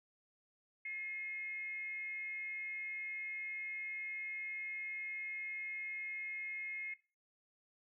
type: tone with frequency modulation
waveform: sine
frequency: 2145 Hz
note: C7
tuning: 42 cents sharp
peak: -40 dBFS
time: 0.85-6.94 s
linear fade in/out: 5 ms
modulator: 403 Hz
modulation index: 0.29
effects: noise-tail reverb RT60 0.3 s tail -17 dB re dry